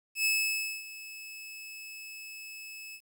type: tone with ADSR envelope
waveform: sawtooth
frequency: 2600 Hz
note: E7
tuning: 24 cents flat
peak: -21 dBFS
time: 0.15-3.01 s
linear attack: 99 ms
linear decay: 580 ms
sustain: -18 dB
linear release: 66 ms
effects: 10-bit